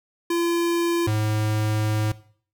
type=tone pair in turn; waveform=square; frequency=341 / 107.41 Hz; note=F4 / A2; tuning=-41 / -41 cents; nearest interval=octave + minor sixth; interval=2000 cents; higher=first; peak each=-21 dBFS; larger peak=neither; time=0.3-1.07 / 1.07-2.12 s; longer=second; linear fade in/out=5 ms; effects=noise-tail reverb RT60 0.5 s tail -18 dB re dry